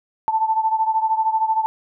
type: beating tone pair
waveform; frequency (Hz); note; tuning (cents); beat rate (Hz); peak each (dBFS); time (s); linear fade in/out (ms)
sine; 880 / 893; A5 / A5; 0 / +25; 13; -18 / -22; 0.28-1.66; 0
effects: none